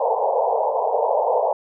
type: band-pass noise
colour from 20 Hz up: pink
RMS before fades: -20 dBFS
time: 0-1.53 s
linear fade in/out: 5 ms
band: 450 to 960 Hz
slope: 96 dB/octave
effects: none